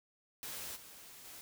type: noise with level steps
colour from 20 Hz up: white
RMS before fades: -44 / -54 / -51 dBFS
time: 0.43-1.41 s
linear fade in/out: 0 ms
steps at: 0.75 / 1.24 s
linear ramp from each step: 20 ms
effects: none